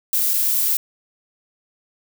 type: noise with dropouts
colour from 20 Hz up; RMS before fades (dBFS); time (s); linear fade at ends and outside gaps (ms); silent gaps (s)
violet; -19; 0.13-0.77; 1; 0.335-0.339
effects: none